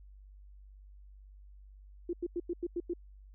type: tone bursts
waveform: sine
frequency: 346.9 Hz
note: F4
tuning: 12 cents flat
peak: -31 dBFS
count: 7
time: 2.09-2.936 s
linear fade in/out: 5 ms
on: 42 ms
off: 92 ms
effects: added 49 Hz sine -51 dBFS peak until 3.34 s